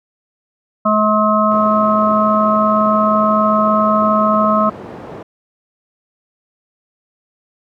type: harmonic tone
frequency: 213.5 Hz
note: G#3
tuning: 48 cents sharp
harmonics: 1 / 3 / 5 / 6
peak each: -16 / -16 / -16 / -16 dBFS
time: 0.85-4.7 s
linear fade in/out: 10 ms
type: band-pass noise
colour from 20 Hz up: white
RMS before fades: -32 dBFS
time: 1.51-5.23 s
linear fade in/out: 5 ms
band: 110 to 580 Hz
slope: 12 dB/octave
effects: none